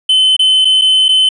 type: tone with dropouts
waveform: triangle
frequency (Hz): 3052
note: G7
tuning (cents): -47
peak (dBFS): -5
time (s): 0.09-1.29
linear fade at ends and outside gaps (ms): 5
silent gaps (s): 0.366-0.392 / 0.648-0.652 / 0.814-0.818 / 1.084-1.089
effects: resampled to 24000 Hz